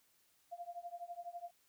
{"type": "tone with tremolo", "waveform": "sine", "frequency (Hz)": 696, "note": "F5", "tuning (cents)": -6, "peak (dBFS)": -40, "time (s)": [0.51, 1.51], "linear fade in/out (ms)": 20, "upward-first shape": "triangle", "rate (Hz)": 12, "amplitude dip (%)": 100, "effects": ["white hiss -73 dBFS RMS until 1.68 s"]}